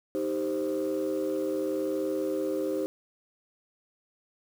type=chord; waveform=sine; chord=C minor; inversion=first; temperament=equal; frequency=311.1 / 392 / 523.3 Hz; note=Eb4 / G4 / C5; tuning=0 / 0 / 0 cents; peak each=-30 dBFS; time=0.15-2.86 s; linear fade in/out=0 ms; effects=tanh soft clip ceiling -22 dBFS + 8-bit